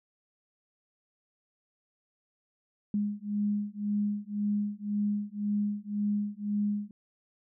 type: beating tone pair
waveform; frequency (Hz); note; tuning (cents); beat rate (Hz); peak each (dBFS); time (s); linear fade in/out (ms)
sine; 205.5 / 207.4; G#3 / G#3; -18 / -2; 1.9; -31; 2.94-6.91; 2
effects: none